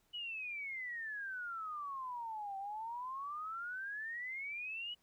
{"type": "exponential two-way sweep", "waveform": "sine", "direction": "down then up", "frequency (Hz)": [2964, 771, 2964], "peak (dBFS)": -40, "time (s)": [0.13, 4.95], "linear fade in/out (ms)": 20, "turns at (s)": 2.57, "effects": ["pink hiss -75 dBFS RMS until 5.02 s"]}